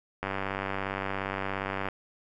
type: click train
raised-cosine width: 0.5 ms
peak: -16 dBFS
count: 162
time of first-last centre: 0.23-1.886 s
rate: 97.2 Hz
effects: none